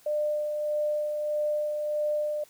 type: tone with tremolo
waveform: sine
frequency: 599 Hz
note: D5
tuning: 34 cents sharp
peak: -24 dBFS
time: 0.06-2.44 s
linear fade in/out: 5 ms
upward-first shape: sine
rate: 1.6 Hz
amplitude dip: 35%
effects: white hiss -58 dBFS RMS until 2.49 s